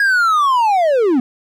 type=linear sweep; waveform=triangle; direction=down; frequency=1661.2 to 235.4 Hz; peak=-9 dBFS; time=0-1.2 s; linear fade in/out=2 ms; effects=none